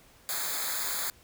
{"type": "noise with comb filter", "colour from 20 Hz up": "white", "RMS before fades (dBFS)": -32, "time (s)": [0.29, 1.1], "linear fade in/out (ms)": 0, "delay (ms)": 0.35, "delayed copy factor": -0.95, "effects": ["pink hiss -58 dBFS RMS until 1.23 s"]}